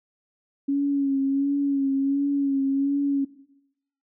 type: tone with vibrato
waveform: sine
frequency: 277.2 Hz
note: C#4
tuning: in tune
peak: -20 dBFS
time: 0.68-3.25 s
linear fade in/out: 10 ms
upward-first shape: sine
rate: 1.4 Hz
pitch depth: 36 cents each way
effects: noise-tail reverb RT60 0.8 s tail -17 dB re dry